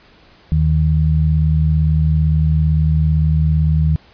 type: tone pair together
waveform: sine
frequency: 77.78 / 155.56 Hz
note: D#2 / D#3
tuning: 0 / 0 cents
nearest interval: octave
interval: 1200 cents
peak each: -14 dBFS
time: 0.52-3.96 s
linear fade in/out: 0 ms
effects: pink hiss -48 dBFS RMS until 4.13 s + resampled to 11025 Hz